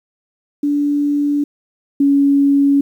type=tone pair in turn; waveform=sine; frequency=289.5 / 280.6 Hz; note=D4 / C#4; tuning=-25 / +21 cents; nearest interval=minor second; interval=54 cents; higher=first; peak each=-13 / -9 dBFS; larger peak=second; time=0.63-1.44 / 2-2.81 s; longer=neither; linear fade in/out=5 ms; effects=8-bit